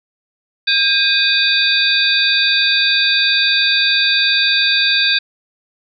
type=tone cluster; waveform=sine; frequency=1607 / 2486 / 3569 / 3863 / 4600 Hz; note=G6 / D#7 / A7 / B7 / D8; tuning=+43 / -2 / +24 / -39 / -37 cents; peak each=-18 dBFS; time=0.67-5.19 s; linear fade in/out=10 ms; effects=none